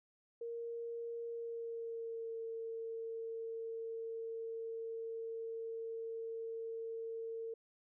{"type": "tone with pitch glide", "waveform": "sine", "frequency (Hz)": [466.2, 454], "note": ["A#4", "A#4"], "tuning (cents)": [0, -46], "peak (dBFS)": -40, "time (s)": [0.41, 7.54], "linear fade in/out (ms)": 5, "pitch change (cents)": -46, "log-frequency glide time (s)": [1.27, 2.39], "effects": []}